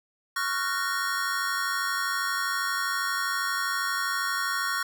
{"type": "chord", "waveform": "square", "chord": "Gb major seventh", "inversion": "second", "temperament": "just", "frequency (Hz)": [1110, 1387.5, 1480, 1850], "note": ["Db6", "F6", "Gb6", "Bb6"], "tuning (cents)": [2, -12, 0, -14], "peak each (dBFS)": [-32, -33, -33, -33], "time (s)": [0.36, 4.83], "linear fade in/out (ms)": 5, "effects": []}